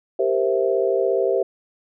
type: chord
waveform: sine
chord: C dominant seventh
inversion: second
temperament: equal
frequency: 392 / 466.2 / 523.3 / 659.3 Hz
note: G4 / Bb4 / C5 / E5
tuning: 0 / 0 / 0 / 0 cents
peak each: -21 / -24 / -22 / -25 dBFS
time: 0.19-1.43 s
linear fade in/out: 5 ms
effects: none